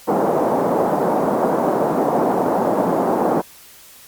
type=band-pass noise; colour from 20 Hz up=white; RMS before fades=-18 dBFS; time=0.07-3.42 s; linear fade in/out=20 ms; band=180 to 830 Hz; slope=24 dB/octave; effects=white hiss -44 dBFS RMS until 4.07 s + Opus 48 kbps